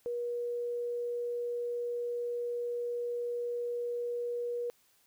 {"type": "tone", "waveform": "sine", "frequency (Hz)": 479.9, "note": "B4", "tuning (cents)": -50, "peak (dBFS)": -32, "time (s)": [0.06, 4.7], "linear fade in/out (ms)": 0, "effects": ["white hiss -68 dBFS RMS until 5.06 s"]}